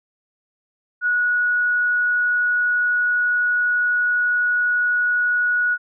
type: tone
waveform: sine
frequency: 1461 Hz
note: F#6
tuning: 22 cents flat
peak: -16 dBFS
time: 1.01-5.78 s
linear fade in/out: 50 ms
effects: none